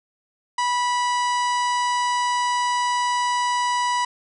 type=harmonic tone with a mistuned harmonic; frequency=980 Hz; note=B5; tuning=14 cents flat; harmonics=1 / 2 / 3 / 4 / 5 / 6 / 7 / 8 / 9; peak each=-20 / -29 / -33 / -37 / -36 / -39 / -43 / -39 / -42 dBFS; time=0.58-4.05 s; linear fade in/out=5 ms; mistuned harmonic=7; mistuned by=-15 cents; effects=none